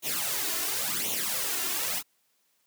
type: noise with flanger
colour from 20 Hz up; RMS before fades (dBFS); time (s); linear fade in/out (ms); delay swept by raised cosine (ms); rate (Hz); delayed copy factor
white; -30; 0.02-2.03; 50; 0.3 to 2.9; 0.93; +0.75
effects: white hiss -71 dBFS RMS until 2.66 s + high-pass 150 Hz 12 dB/octave